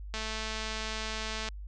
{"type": "click train", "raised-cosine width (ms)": 0.2, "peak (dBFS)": -19, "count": 296, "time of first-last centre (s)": [0.14, 1.487], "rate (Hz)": 219, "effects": ["added 50 Hz sine -39 dBFS peak until 1.67 s", "resampled to 22050 Hz"]}